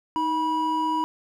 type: tone pair together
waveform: triangle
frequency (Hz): 313.1 / 974.1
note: D#4 / B5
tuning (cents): +11 / -24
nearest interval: octave + minor sixth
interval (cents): 1965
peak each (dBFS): -26 / -21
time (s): 0.16-1.04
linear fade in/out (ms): 0
effects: none